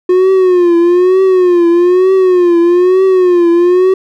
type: tone with vibrato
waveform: triangle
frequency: 360 Hz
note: F#4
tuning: 47 cents flat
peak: -3 dBFS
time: 0.09-3.94 s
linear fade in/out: 5 ms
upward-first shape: triangle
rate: 1.1 Hz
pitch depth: 110 cents each way
effects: none